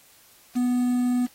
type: tone with quantisation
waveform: triangle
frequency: 246.9 Hz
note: B3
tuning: in tune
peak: -18 dBFS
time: 0.55-1.27 s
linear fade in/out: 20 ms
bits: 7
effects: white hiss -55 dBFS RMS until 1.34 s + AAC 48 kbps